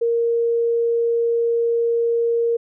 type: tone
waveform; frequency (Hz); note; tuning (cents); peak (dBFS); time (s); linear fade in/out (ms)
sine; 466.2; A#4; 0; -16; 0.01-2.57; 10
effects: none